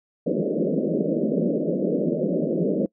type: band-pass noise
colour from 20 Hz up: pink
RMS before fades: -23 dBFS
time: 0.26-2.86 s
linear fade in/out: 5 ms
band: 160 to 600 Hz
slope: 96 dB/octave
effects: noise-tail reverb RT60 0.1 s tail -24 dB re dry